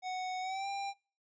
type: tone with pitch glide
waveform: square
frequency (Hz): 741 to 794.2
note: F#5 to G5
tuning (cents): +2 to +22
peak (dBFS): -36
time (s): 0.02-0.94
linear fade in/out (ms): 50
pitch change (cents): +120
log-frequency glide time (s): 0.41-0.68
effects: noise-tail reverb RT60 0.4 s tail -26 dB re dry + resampled to 16000 Hz